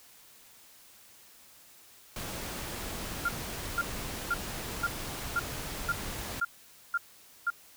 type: noise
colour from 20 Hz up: pink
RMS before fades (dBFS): -38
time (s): 2.16-6.4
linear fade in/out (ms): 2
type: tone bursts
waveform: sine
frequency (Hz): 1396.9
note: F6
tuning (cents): 0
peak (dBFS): -25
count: 9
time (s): 3.25-7.503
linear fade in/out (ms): 5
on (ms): 37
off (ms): 490
effects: white hiss -56 dBFS RMS until 7.76 s